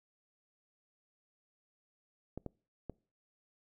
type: clicks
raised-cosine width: 2 ms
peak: -27 dBFS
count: 3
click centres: 2.376 / 2.463 / 2.897 s
effects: noise-tail reverb RT60 0.4 s tail -25 dB re dry